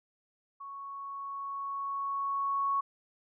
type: tone with level ramp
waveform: sine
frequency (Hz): 1108.7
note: C#6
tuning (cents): 0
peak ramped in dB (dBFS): -41 to -26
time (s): 0.6-2.81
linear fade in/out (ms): 10
effects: none